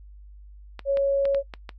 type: clicks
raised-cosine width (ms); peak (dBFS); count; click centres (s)
0.3; -20; 6; 0.793 / 0.972 / 1.254 / 1.347 / 1.538 / 1.692
type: tone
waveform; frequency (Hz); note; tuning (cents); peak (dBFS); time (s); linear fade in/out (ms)
sine; 554.4; C#5; 0; -19; 0.85-1.43; 50
effects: noise-tail reverb RT60 0.1 s tail -20 dB re dry + added 50 Hz sine -43 dBFS peak until 1.78 s